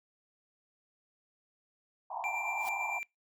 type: band-pass noise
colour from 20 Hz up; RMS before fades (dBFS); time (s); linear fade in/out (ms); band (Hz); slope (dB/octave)
white; -38; 2.1-2.99; 5; 700 to 1000; 96
type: tone with tremolo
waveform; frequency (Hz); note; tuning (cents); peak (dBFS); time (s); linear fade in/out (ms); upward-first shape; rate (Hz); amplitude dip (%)
triangle; 2362; D7; +9; -31; 2.24-3.03; 0; sine; 8.9; 40
type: noise with exponential growth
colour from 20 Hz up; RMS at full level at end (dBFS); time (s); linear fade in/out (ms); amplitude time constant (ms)
white; -41; 2.54-2.69; 2; 32
effects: noise-tail reverb RT60 0.2 s tail -26 dB re dry